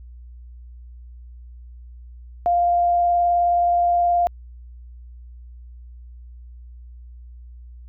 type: tone with vibrato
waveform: sine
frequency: 698.5 Hz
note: F5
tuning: in tune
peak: -15 dBFS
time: 2.46-4.27 s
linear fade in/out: 0 ms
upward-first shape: triangle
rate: 19 Hz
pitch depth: 13 cents each way
effects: added 60 Hz sine -38 dBFS peak until 7.88 s